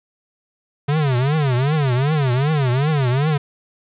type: tone with vibrato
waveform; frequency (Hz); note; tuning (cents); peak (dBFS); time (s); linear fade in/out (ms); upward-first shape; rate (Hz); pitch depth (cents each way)
square; 138.59; C#3; 0; -16; 0.88-3.38; 10; triangle; 2.6; 260
effects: resampled to 8000 Hz + 7-bit